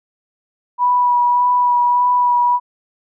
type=tone with vibrato; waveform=sine; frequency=978 Hz; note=B5; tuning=17 cents flat; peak=-11 dBFS; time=0.78-2.6 s; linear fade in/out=50 ms; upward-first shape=sine; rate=1.7 Hz; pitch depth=15 cents each way; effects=none